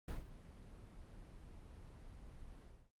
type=noise with ADSR envelope; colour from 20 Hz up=brown; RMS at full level=-40 dBFS; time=0.08-2.91 s; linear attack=4 ms; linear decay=150 ms; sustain=-15 dB; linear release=280 ms; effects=noise-tail reverb RT60 0.1 s tail -26 dB re dry + Opus 32 kbps